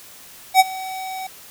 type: tone with ADSR envelope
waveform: square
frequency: 757 Hz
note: F#5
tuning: 39 cents sharp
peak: -7 dBFS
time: 0.54-1.27 s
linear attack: 59 ms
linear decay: 29 ms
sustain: -21 dB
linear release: 5 ms
effects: white hiss -43 dBFS RMS until 1.5 s